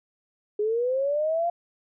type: linear sweep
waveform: sine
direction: up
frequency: 410.8 to 698.5 Hz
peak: -22 dBFS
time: 0.59-1.5 s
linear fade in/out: 5 ms
effects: none